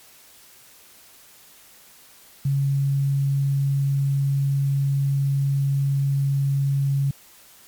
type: tone with quantisation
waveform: sine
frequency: 138.59 Hz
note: C#3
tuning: in tune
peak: -18 dBFS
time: 2.45-7.11 s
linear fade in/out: 5 ms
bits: 8
effects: white hiss -50 dBFS RMS until 7.67 s + MP3 96 kbps

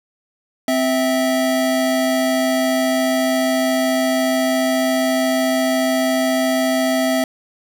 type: tone pair together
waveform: square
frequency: 260 / 654.2 Hz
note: C4 / E5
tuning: -11 / -13 cents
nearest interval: octave + major third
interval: 1598 cents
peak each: -19 dBFS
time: 0.68-7.24 s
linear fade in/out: 2 ms
effects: none

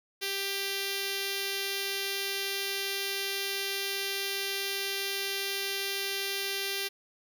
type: tone with notch filter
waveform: 5% pulse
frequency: 393.9 Hz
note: G4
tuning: 8 cents sharp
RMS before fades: -33 dBFS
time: 0.21-6.89 s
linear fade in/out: 20 ms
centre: 990 Hz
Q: 0.6
effects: none

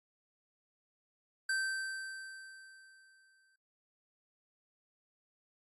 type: tone with exponential decay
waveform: square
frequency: 1555 Hz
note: G6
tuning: 14 cents flat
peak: -31 dBFS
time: 1.49-3.56 s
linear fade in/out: 5 ms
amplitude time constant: 450 ms
effects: noise-tail reverb RT60 0.6 s tail -25 dB re dry + AAC 32 kbps

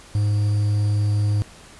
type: tone with quantisation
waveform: triangle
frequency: 103.83 Hz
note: G#2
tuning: in tune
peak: -15 dBFS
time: 0.15-1.42 s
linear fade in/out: 0 ms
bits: 7
effects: pink hiss -45 dBFS RMS until 1.79 s + resampled to 24000 Hz

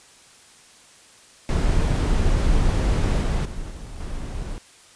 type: noise with level steps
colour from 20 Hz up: brown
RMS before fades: -19 / -21 / -32 / -35 / -30 dBFS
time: 1.49-4.58 s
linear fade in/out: 0 ms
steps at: 3.21 / 3.45 / 3.7 / 4 s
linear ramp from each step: 5 ms
effects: white hiss -50 dBFS RMS until 4.95 s + resampled to 22050 Hz

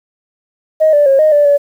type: tone with pitch steps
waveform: sine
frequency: 627 / 585 / 543 / 619 / 585 / 573 Hz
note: D#5 / D5 / C#5 / D#5 / D5 / D5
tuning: +13 / -7 / -36 / -9 / -7 / -43 cents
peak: -5 dBFS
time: 0.8-1.58 s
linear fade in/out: 20 ms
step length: 130 ms
effects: tanh soft clip ceiling -1 dBFS + 7-bit

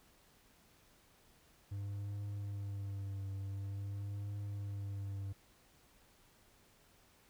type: tone with vibrato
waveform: triangle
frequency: 99.7 Hz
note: G2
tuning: 30 cents sharp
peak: -37 dBFS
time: 1.71-5.33 s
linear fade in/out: 10 ms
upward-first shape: triangle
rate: 0.47 Hz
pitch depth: 40 cents each way
effects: pink hiss -67 dBFS RMS until 7.29 s

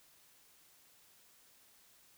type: silence
effects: white hiss -65 dBFS RMS until 2.17 s

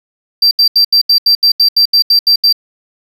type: tone bursts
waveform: triangle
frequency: 4699 Hz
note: D8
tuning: in tune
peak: -4 dBFS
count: 13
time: 0.42-2.527 s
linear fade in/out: 5 ms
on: 91 ms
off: 77 ms
effects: none

